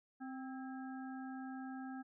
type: harmonic tone with a mistuned harmonic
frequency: 261.6 Hz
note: C4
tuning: in tune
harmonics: 1 / 3 / 5 / 6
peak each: -44 / -51 / -58 / -56 dBFS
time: 0.2-2.03 s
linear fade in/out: 20 ms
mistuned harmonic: 6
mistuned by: +57 cents
effects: none